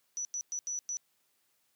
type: tone bursts at uneven times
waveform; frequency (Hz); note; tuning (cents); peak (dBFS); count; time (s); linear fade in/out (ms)
sine; 5920; F#8; 0; -33; 5; 0.17-0.25 / 0.34-0.41 / 0.52-0.59 / 0.67-0.79 / 0.89-0.97; 0
effects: white hiss -74 dBFS RMS until 1.75 s + high-pass 100 Hz 12 dB/octave